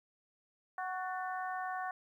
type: harmonic tone with a mistuned harmonic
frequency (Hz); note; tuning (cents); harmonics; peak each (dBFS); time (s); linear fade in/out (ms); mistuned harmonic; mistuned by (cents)
371.1; F#4; +5; 2 / 3 / 4 / 5; -38 / -42 / -44 / -46; 0.78-1.91; 2; 5; -53
effects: 12-bit